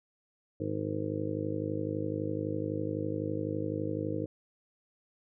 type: harmonic tone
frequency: 51.91 Hz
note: G#1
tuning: in tune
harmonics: 2 / 3 / 4 / 5 / 6 / 7 / 8 / 9 / 10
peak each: -38 / -40 / -44 / -47 / -35 / -45 / -45 / -38 / -40 dBFS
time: 0.6-4.26 s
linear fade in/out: 5 ms
effects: none